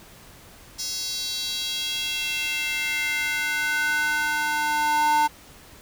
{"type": "tone with high-pass filter sweep", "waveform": "square", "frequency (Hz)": 300, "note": "D4", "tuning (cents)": 37, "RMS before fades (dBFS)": -25, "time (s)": [0.78, 5.28], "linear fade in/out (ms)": 20, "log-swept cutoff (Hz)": [5200, 860], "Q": 3.5, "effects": ["pink hiss -48 dBFS RMS until 5.81 s"]}